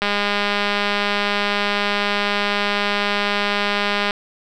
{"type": "click train", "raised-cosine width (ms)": 0.3, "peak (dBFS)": -4, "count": 835, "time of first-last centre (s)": [0.02, 4.108], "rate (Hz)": 204, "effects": []}